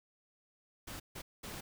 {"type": "noise bursts at uneven times", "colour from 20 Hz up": "pink", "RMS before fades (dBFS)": -45, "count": 3, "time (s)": [[0.87, 1], [1.15, 1.22], [1.43, 1.61]], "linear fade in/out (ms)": 10, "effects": []}